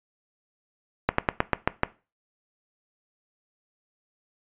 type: slowing click train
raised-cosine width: 0.5 ms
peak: -4 dBFS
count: 7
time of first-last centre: 1.09-1.834 s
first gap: 94 ms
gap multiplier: 1.11
effects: noise-tail reverb RT60 0.3 s tail -18 dB re dry + resampled to 8000 Hz